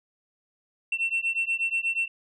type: beating tone pair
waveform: sine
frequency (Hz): 2700 / 2708.3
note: E7 / E7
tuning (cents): +41 / +46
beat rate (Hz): 8.3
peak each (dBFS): -26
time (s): 0.92-2.08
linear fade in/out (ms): 5
effects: tanh soft clip ceiling -20 dBFS